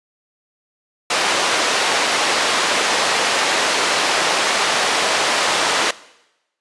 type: band-pass noise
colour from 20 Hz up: pink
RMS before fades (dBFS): -18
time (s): 1.1-5.91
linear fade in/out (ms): 5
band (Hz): 550 to 6200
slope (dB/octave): 12
effects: noise-tail reverb RT60 0.9 s tail -19 dB re dry + resampled to 24000 Hz